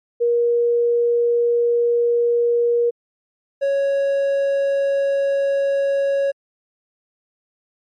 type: tone pair in turn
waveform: sine / triangle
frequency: 474.4 / 554.5 Hz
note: A#4 / C#5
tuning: +30 / 0 cents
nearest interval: minor third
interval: 270 cents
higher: second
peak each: -14 dBFS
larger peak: neither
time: 0.2-2.91 / 3.61-6.32 s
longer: neither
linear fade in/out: 20 ms
effects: MP3 48 kbps